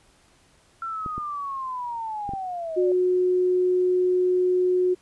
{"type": "linear sweep", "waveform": "sine", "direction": "down", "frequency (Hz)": [1359, 568], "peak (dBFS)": -28, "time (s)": [0.82, 2.92], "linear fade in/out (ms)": 2}
{"type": "clicks", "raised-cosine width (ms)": 3, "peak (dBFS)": -22, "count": 4, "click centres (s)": [1.062, 1.18, 2.292, 2.336]}
{"type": "tone", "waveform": "sine", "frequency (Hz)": 364.1, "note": "F#4", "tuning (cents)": -28, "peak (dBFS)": -18, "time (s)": [2.76, 4.95], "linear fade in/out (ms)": 20}
{"effects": ["pink hiss -59 dBFS RMS until 5.01 s", "resampled to 24000 Hz"]}